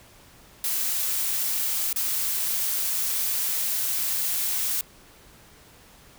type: noise with dropouts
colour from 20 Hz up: blue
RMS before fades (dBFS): -26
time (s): 0.64-4.81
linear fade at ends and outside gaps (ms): 2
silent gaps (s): 1.929-1.96
effects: pink hiss -52 dBFS RMS until 6.18 s